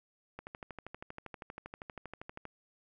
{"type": "click train", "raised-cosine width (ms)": 0.5, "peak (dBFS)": -28, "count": 27, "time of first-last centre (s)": [0.39, 2.453], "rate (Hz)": 12.6, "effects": []}